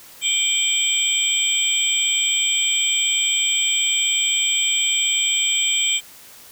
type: tone cluster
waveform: sine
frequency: 2296 / 2395 / 3158 / 3547 / 7730 Hz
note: D7 / D7 / G7 / A7 / B8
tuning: -40 / +33 / +12 / +13 / -38 cents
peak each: -29 / -25 / -20 / -29 / -22 dBFS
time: 0.21-6.01 s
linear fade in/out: 50 ms
effects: white hiss -44 dBFS RMS until 6.51 s